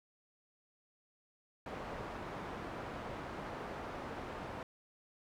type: low-pass noise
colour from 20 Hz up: white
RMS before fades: -44 dBFS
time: 1.66-4.63 s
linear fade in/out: 2 ms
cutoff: 1000 Hz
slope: 12 dB/octave
effects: none